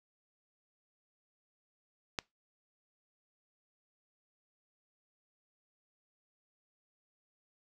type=click; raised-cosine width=0.2 ms; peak=-15 dBFS; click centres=2.188 s; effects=noise-tail reverb RT60 0.2 s tail -24 dB re dry